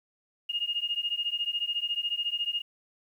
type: beating tone pair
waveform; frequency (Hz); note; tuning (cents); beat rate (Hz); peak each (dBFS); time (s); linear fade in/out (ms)
sine; 2840 / 2854; F7 / F7; +28 / +37; 14; -31; 0.49-2.62; 10
effects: 10-bit